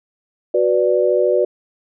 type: chord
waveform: sine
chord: B minor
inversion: second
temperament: equal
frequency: 370 / 493.9 / 587.3 Hz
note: F#4 / B4 / D5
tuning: 0 / 0 / 0 cents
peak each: -17 dBFS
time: 0.54-1.45 s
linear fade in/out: 5 ms
effects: none